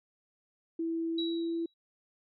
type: tone with pitch glide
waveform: sine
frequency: 329.6 to 333.6 Hz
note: E4 to E4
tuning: 0 to +21 cents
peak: -30 dBFS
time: 0.79-1.66 s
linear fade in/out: 5 ms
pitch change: +21 cents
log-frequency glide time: 1.11-1.36 s
type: tone with exponential decay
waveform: sine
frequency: 3888 Hz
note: B7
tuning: 28 cents flat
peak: -32 dBFS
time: 1.18-1.74 s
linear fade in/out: 5 ms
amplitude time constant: 120 ms
effects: none